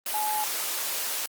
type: tone in noise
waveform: sine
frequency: 850 Hz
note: G#5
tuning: 40 cents sharp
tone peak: -26 dBFS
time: 0.14-0.44 s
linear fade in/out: 2 ms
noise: white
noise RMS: -30 dBFS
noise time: 0.06-1.26 s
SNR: +1 dB
effects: high-pass 400 Hz 12 dB/octave + Opus 32 kbps